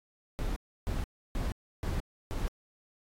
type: noise bursts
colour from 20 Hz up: brown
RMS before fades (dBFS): -32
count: 5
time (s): 0.39-2.48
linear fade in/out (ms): 0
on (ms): 170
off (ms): 310
effects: AAC 48 kbps